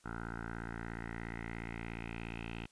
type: tone with low-pass filter sweep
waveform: 10% pulse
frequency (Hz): 57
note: A#1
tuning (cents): -38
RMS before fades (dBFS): -43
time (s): 0.04-2.67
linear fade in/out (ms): 20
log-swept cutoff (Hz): 1400 to 2800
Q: 4.9
effects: white hiss -68 dBFS RMS until 2.71 s + resampled to 22050 Hz